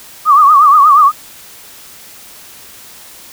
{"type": "tone with vibrato", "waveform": "sine", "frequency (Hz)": 1174.7, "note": "D6", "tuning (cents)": 0, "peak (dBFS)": -3, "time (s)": [0.25, 1.12], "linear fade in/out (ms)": 50, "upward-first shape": "triangle", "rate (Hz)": 8.4, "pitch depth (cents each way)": 140, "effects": ["white hiss -36 dBFS RMS until 3.32 s"]}